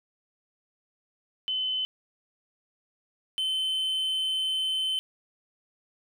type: tone pair in turn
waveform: sine / triangle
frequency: 3041 / 3066 Hz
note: F#7 / G7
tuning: +47 / -39 cents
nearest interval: unison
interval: 14 cents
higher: second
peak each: -26 / -24 dBFS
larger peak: second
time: 1.48-1.85 / 3.38-4.99 s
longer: second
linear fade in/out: 0 ms
effects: none